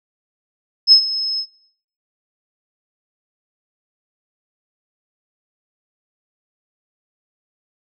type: tone with ADSR envelope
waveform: sine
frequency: 5180 Hz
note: E8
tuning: 31 cents flat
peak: -3 dBFS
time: 0.87-1.46 s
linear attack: 49 ms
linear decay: 86 ms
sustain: -16 dB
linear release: 68 ms
effects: noise-tail reverb RT60 0.6 s tail -19 dB re dry